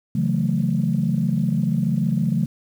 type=chord; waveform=sine; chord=F# minor seventh; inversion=second; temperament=equal; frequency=138.59 / 164.81 / 185 / 220 Hz; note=C#3 / E3 / F#3 / A3; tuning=0 / 0 / 0 / 0 cents; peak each=-23 / -23 / -23 / -23 dBFS; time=0.15-2.46 s; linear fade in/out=5 ms; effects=tanh soft clip ceiling -9 dBFS + 8-bit